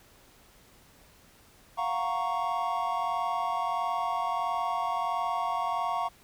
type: chord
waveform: triangle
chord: Gb major seventh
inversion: third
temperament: equal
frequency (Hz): 698.5 / 740 / 932.3 / 1108.7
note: F5 / Gb5 / Bb5 / Db6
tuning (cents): 0 / 0 / 0 / 0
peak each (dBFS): -31 / -33 / -31 / -30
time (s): 1.77-6.09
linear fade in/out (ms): 20
effects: pink hiss -58 dBFS RMS until 6.23 s